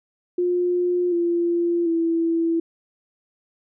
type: tone with pitch steps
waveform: sine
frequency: 355.5 / 343.4 / 331.7 Hz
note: F4 / F4 / E4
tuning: +31 / -29 / +11 cents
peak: -18 dBFS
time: 0.38-2.6 s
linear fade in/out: 5 ms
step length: 740 ms
effects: none